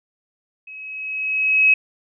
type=tone with level ramp; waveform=sine; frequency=2558 Hz; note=D#7; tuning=47 cents sharp; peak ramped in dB=-35 to -9 dBFS; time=0.67-1.74 s; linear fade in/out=5 ms; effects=none